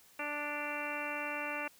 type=harmonic tone with a mistuned harmonic; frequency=293.7 Hz; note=D4; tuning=in tune; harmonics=1 / 2 / 3 / 4 / 5 / 6 / 7 / 8 / 9; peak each=-46 / -43 / -44 / -45 / -44 / -46 / -47 / -42 / -43 dBFS; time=0.19-1.68 s; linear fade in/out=5 ms; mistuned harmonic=9; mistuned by=+55 cents; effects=white hiss -62 dBFS RMS until 1.79 s